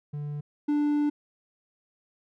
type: tone pair in turn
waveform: triangle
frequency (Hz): 146.83 / 294.3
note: D3 / D4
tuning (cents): 0 / +4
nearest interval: octave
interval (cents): 1204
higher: second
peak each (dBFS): -29 / -20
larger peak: second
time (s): 0.13-0.41 / 0.68-1.1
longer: second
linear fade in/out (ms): 10
effects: none